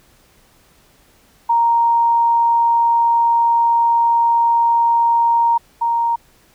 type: tone pair in turn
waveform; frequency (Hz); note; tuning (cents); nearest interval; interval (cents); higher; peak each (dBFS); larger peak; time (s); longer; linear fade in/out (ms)
sine; 932.3 / 932.3; A#5 / A#5; 0 / 0; unison; 0; neither; -11 / -14; first; 1.49-5.58 / 5.81-6.16; first; 10
effects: pink hiss -53 dBFS RMS until 6.54 s